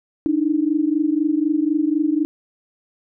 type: tone pair together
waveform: sine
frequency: 293.7 / 317.7 Hz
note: D4 / D#4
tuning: 0 / +36 cents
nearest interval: minor second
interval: 136 cents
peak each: -19 dBFS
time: 0.26-2.25 s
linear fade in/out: 0 ms
effects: none